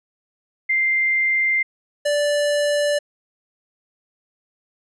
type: tone pair in turn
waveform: sine / square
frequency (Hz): 2093 / 584.6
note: C7 / D5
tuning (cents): 0 / -8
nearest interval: octave + minor seventh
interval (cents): 2208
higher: first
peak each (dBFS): -16 / -18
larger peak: first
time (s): 0.69-1.63 / 2.05-2.99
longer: neither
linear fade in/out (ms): 10
effects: resampled to 24000 Hz